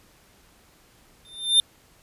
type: tone with exponential growth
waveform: square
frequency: 3597 Hz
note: A7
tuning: 37 cents sharp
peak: -12 dBFS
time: 1.25-1.6 s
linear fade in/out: 1 ms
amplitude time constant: 76 ms
effects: pink hiss -57 dBFS RMS until 2.02 s + resampled to 32000 Hz